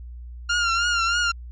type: tone with vibrato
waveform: sawtooth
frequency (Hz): 1395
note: F6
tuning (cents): -2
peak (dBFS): -16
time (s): 0.49-1.32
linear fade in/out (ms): 10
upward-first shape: triangle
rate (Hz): 3.2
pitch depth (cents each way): 64
effects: added 60 Hz sine -35 dBFS peak until 1.51 s + resampled to 16000 Hz